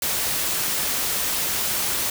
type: noise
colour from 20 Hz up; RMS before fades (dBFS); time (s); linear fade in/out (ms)
white; -24; 0.02-2.1; 2
effects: none